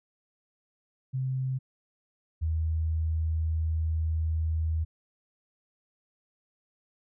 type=tone pair in turn; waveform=sine; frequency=130.81 / 80.03 Hz; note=C3 / D#2; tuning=0 / +49 cents; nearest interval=major sixth; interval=851 cents; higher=first; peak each=-27 / -25 dBFS; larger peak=second; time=1.13-1.59 / 2.41-4.85 s; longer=second; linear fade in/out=20 ms; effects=none